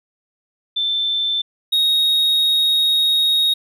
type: tone pair in turn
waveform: sine / triangle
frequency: 3544 / 3755 Hz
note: A7 / A#7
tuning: +12 / +12 cents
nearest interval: minor second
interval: 100 cents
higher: second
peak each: -17 / -12 dBFS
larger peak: second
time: 0.76-1.42 / 1.72-3.54 s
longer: second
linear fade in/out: 10 ms
effects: none